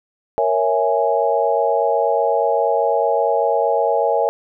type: chord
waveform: sine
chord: A# half-diminished seventh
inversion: none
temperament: equal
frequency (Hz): 466.2 / 554.4 / 659.3 / 830.6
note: A#4 / C#5 / E5 / G#5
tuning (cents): 0 / 0 / 0 / 0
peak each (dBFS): -20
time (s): 0.38-4.29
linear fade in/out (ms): 0
effects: none